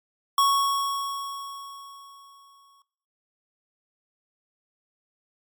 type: tone with exponential decay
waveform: square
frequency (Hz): 1108.7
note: C#6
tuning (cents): 0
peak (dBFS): -17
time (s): 0.38-2.82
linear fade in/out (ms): 2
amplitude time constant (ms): 530
effects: noise-tail reverb RT60 0.7 s tail -21 dB re dry + MP3 96 kbps